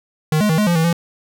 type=tone with pitch steps; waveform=square; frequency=154.9 / 210.6 / 159.5 / 210.8 / 172.6 / 161.9 / 169.9 Hz; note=D#3 / G#3 / D#3 / G#3 / F3 / E3 / F3; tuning=-7 / +24 / +43 / +26 / -20 / -31 / -47 cents; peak=-14 dBFS; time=0.32-0.929 s; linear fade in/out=2 ms; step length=87 ms; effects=none